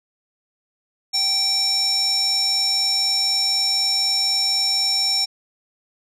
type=tone with band-pass filter; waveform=square; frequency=776 Hz; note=G5; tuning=18 cents flat; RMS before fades=-20 dBFS; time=1.13-5.26 s; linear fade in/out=20 ms; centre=5500 Hz; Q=6.4; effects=none